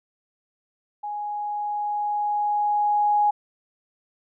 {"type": "tone with level ramp", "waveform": "sine", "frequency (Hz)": 831, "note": "G#5", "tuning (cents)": 1, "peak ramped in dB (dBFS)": [-28, -16], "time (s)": [1.03, 3.31], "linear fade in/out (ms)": 10, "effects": []}